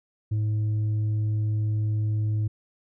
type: tone with tanh clipping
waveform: sine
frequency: 107 Hz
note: A2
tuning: 48 cents flat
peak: -23 dBFS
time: 0.31-2.48 s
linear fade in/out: 10 ms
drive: 3 dB
effects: none